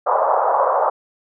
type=band-pass noise; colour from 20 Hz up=pink; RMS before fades=-17 dBFS; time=0.06-0.9 s; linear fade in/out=10 ms; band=520 to 1200 Hz; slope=48 dB/octave; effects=none